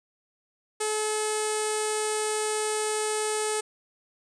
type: tone with low-pass filter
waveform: sawtooth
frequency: 429.2 Hz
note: A4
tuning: 43 cents flat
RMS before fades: -28 dBFS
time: 0.8-3.61 s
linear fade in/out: 10 ms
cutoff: 8600 Hz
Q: 7.4
effects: none